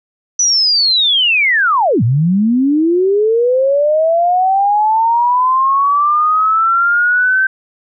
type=linear two-way sweep; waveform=sine; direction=down then up; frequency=5990 to 107.9 to 1554 Hz; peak=-9 dBFS; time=0.39-7.47 s; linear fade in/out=5 ms; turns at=2.03 s; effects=none